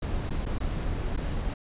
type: noise with dropouts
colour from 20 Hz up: brown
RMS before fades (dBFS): -29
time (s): 0.02-1.54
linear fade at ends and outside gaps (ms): 5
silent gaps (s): 0.296-0.305 / 0.454-0.462 / 0.585-0.603 / 1.165-1.174
effects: resampled to 8000 Hz